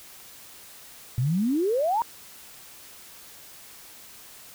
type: exponential sweep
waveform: sine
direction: up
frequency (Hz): 116.54 to 971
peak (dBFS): -21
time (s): 1.18-2.02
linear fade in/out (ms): 0
effects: white hiss -47 dBFS RMS until 4.54 s